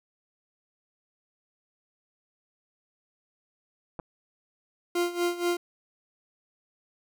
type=clicks; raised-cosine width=1 ms; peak=-23 dBFS; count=2; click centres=3.992 / 3.998 s
type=tone with tremolo; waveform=40% pulse; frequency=349.2 Hz; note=F4; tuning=in tune; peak=-22 dBFS; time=4.95-5.57 s; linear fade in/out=5 ms; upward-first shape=sine; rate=4.2 Hz; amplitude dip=80%
effects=none